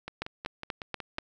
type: two click trains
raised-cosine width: 0.3 ms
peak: -16 / -21 dBFS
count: 5 / 7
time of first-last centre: 0.22-1.184 / 0.08-1.187 s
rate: 4.15 / 5.42 Hz
effects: none